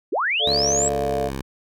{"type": "linear sweep", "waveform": "sine", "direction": "up", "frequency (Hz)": [257.4, 7910], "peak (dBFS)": -19, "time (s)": [0.12, 0.89], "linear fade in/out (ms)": 10}
{"type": "chord", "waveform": "sine", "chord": "D minor", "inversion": "second", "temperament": "equal", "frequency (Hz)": [440, 587.3, 698.5], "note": ["A4", "D5", "F5"], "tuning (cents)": [0, 0, 0], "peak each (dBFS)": [-25, -26, -26], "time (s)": [0.39, 1.31], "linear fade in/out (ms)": 50}
{"type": "tone with pitch glide", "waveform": "10% pulse", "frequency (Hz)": [69.7, 67.25], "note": ["C#2", "C2"], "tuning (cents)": [10, 48], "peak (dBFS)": -19, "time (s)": [0.46, 1.42], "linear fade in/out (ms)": 10, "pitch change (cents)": -62, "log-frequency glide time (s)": [0.83, 1.23]}
{"effects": []}